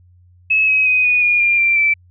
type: tone with pitch steps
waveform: sine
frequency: 2584 / 2545 / 2508 / 2470 / 2433 / 2397 / 2361 / 2326 Hz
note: E7 / D#7 / D#7 / D#7 / D#7 / D7 / D7 / D7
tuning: -35 / +39 / +13 / -13 / -39 / +35 / +9 / -17 cents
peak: -11 dBFS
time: 0.5-1.94 s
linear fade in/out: 10 ms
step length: 180 ms
effects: added 89 Hz sine -46 dBFS peak until 2.1 s